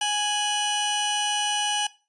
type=tone pair together; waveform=sawtooth; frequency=830.6 / 2960 Hz; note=G#5 / F#7; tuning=0 / 0 cents; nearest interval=octave + minor seventh; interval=2200 cents; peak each=-22 dBFS; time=0.01-1.87 s; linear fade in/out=5 ms; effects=noise-tail reverb RT60 0.3 s tail -18 dB re dry + resampled to 24000 Hz